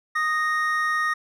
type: tone pair together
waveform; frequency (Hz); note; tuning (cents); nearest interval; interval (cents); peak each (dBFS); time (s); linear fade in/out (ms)
triangle; 1241.4 / 1860; D#6 / A#6; -4 / -4; perfect fifth; 700; -22; 0.15-1.14; 10
effects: resampled to 32000 Hz